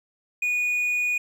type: tone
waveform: triangle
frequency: 2460 Hz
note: D#7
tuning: 20 cents flat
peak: -20 dBFS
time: 0.42-1.18 s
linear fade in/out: 5 ms
effects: 10-bit